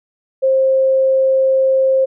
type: tone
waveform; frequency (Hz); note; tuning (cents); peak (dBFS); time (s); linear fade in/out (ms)
sine; 530; C5; +22; -10; 0.42-2.06; 20
effects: none